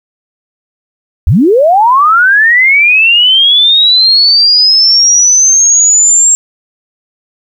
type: linear sweep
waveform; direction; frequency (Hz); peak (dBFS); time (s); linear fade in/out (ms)
sine; up; 56.4 to 7540; -3; 1.27-6.35; 0
effects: 7-bit